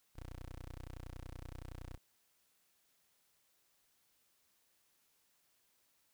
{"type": "tone", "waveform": "15% pulse", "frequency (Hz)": 30.67, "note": "B0", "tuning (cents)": -11, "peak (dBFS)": -40, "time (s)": [0.15, 1.98], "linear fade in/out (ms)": 20, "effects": ["white hiss -75 dBFS RMS until 6.13 s"]}